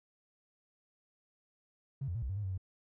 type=tone with pitch steps; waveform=triangle; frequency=136.3 / 87.3 / 115.4 / 63.9 / 96.3 / 104.2 / 94.8 / 93.6 Hz; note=C#3 / F2 / A#2 / C2 / G2 / G#2 / F#2 / F#2; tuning=-29 / 0 / -17 / -40 / -30 / +6 / +43 / +20 cents; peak=-30 dBFS; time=2.01-2.578 s; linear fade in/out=10 ms; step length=71 ms; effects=tanh soft clip ceiling -32 dBFS